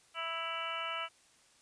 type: harmonic tone with a mistuned harmonic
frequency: 329.6 Hz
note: E4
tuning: in tune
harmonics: 2 / 3 / 4 / 5 / 6 / 7 / 8 / 9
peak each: -45 / -46 / -39 / -49 / -50 / -43 / -46 / -42 dBFS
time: 0.14-1.09 s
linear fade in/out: 50 ms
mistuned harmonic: 8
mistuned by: +47 cents
effects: white hiss -65 dBFS RMS until 1.61 s + resampled to 22050 Hz